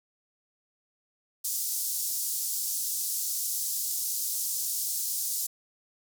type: band-pass noise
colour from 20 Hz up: white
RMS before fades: -31 dBFS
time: 1.44-5.47 s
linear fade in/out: 10 ms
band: 5200 to 16000 Hz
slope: 24 dB/octave
effects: none